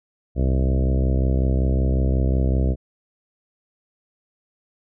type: harmonic tone with a mistuned harmonic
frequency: 65.41 Hz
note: C2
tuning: in tune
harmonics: 1 / 2 / 3 / 4 / 5 / 6 / 7 / 8 / 9 / 10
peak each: -18 / -24 / -28 / -30 / -32 / -34 / -35 / -36 / -37 / -38 dBFS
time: 0.35-2.76 s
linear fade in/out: 50 ms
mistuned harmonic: 1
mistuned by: +26 cents
effects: none